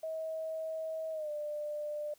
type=tone with pitch glide; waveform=sine; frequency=639 to 596.2 Hz; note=D#5 to D5; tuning=+46 to +26 cents; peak=-35 dBFS; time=0.03-2.14 s; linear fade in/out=5 ms; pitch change=-120 cents; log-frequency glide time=1.12-1.3 s; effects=white hiss -66 dBFS RMS until 2.18 s